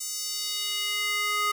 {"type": "tone with high-pass filter sweep", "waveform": "square", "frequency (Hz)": 415.3, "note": "G#4", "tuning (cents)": 0, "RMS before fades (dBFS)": -29, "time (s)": [0, 1.52], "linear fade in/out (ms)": 10, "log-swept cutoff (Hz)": [7000, 1300], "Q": 2, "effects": []}